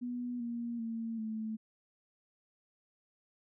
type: tone with pitch steps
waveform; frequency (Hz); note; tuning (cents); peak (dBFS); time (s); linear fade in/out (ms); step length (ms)
sine; 244.6 / 235.9 / 227.4 / 219.3; B3 / A#3 / A#3 / A3; -16 / +21 / -43 / -6; -35; 0.01-1.57; 20; 390
effects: none